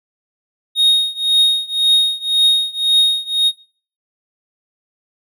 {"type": "tone with tremolo", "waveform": "triangle", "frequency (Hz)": 3729, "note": "A#7", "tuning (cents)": 0, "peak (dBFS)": -6, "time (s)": [0.75, 3.52], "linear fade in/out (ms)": 50, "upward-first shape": "triangle", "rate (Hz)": 1.9, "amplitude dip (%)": 95, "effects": ["noise-tail reverb RT60 0.5 s tail -24 dB re dry"]}